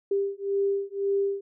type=beating tone pair; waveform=sine; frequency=396 / 397.9 Hz; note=G4 / G4; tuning=+18 / +26 cents; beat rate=1.9 Hz; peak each=-27 dBFS; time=0.11-1.41 s; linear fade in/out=5 ms; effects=none